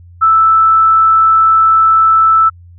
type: tone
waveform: sine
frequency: 1318 Hz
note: E6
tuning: 1 cent flat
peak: -5 dBFS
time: 0.21-2.5 s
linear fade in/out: 20 ms
effects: added 87 Hz sine -35 dBFS peak until 2.78 s